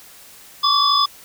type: tone cluster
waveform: sine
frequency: 1112 / 1164 / 3469 / 5030 Hz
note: C#6 / D6 / A7 / D#8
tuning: +5 / -16 / -25 / +18 cents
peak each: -19 dBFS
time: 0.63-1.06 s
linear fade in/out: 10 ms
effects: white hiss -44 dBFS RMS until 1.24 s